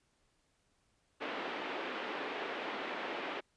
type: band-pass noise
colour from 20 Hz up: pink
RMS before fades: -40 dBFS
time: 1.2-3.41 s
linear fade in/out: 20 ms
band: 290 to 3100 Hz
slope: 24 dB/octave
effects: pink hiss -75 dBFS RMS until 3.56 s + resampled to 22050 Hz